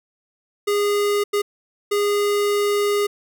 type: tone bursts at uneven times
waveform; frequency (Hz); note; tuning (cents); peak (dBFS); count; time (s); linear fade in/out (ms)
square; 410; G#4; -22; -18; 3; 0.67-1.24 / 1.33-1.42 / 1.91-3.07; 10
effects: none